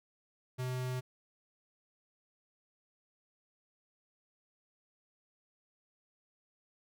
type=tone; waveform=square; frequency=127.3 Hz; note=C3; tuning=47 cents flat; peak=-35 dBFS; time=0.58-1.01 s; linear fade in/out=20 ms; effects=none